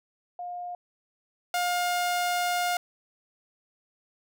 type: tone pair in turn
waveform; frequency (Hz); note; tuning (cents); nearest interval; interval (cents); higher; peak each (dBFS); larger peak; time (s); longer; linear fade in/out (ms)
sine / sawtooth; 710 / 710; F5 / F5; +28 / +28; unison; 0; neither; -33 / -21; second; 0.39-0.75 / 1.54-2.77; second; 2
effects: none